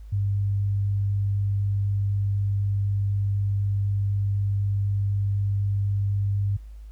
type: tone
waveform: sine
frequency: 100 Hz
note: G2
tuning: 35 cents sharp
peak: -21 dBFS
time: 0.12-6.57 s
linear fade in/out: 10 ms
effects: added 52 Hz sine -38 dBFS peak until 6.91 s + pink hiss -65 dBFS RMS until 6.91 s